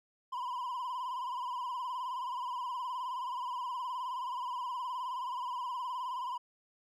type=tone with vibrato; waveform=triangle; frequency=1000 Hz; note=B5; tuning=21 cents sharp; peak=-33 dBFS; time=0.32-6.38 s; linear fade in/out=10 ms; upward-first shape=sine; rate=19 Hz; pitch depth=85 cents each way; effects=none